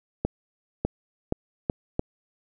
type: accelerating click train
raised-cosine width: 2 ms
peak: -10 dBFS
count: 5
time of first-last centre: 0.25-1.994 s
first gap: 600 ms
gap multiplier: 0.79
effects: none